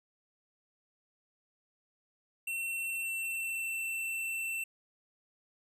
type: tone with pitch glide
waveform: square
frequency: 2710 to 2685 Hz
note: E7 to E7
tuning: +47 to +31 cents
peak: -34 dBFS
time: 2.47-4.64 s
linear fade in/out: 5 ms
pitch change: -16 cents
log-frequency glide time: 2.73-3.75 s
effects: none